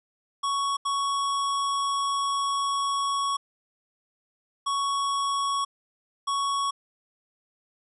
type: tone bursts at uneven times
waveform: square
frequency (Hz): 1114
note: C#6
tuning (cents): +8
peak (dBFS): -25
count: 4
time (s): 0.43-0.77 / 0.85-3.37 / 4.66-5.65 / 6.27-6.71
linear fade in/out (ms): 10
effects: resampled to 24000 Hz